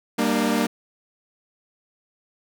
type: chord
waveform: sawtooth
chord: G minor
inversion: none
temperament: equal with one note detuned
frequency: 196 / 233.1 / 300.4 Hz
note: G3 / Bb3 / D4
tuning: 0 / 0 / +39 cents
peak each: -22 / -18 / -21 dBFS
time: 0.18-0.67 s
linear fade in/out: 10 ms
effects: none